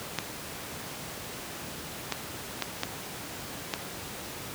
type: clicks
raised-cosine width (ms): 0.2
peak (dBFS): -10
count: 5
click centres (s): 0.187 / 2.123 / 2.623 / 2.834 / 3.738
effects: pink hiss -39 dBFS RMS until 4.54 s + high-pass 100 Hz 12 dB/octave